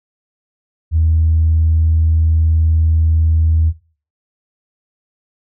sine tone, 80.3 Hz, E2, 45 cents flat, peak -9 dBFS, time 0.91-3.73 s, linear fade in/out 50 ms, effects noise-tail reverb RT60 0.4 s tail -18 dB re dry + tanh soft clip ceiling -5 dBFS

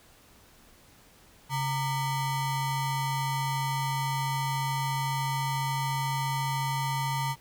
square ring-modulated tone, 530 Hz, C5, 22 cents sharp, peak -25 dBFS, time 1.49-7.36 s, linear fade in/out 50 ms, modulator 393 Hz, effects pink hiss -57 dBFS RMS until 7.4 s

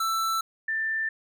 square / sine tone pair in turn, 1329 / 1778.5 Hz, E6 / A6, +14 / +18 cents, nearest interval perfect fourth, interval 504 cents, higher second, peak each -25 dBFS, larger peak neither, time 0-0.41 / 0.68-1.09 s, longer neither, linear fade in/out 5 ms, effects none

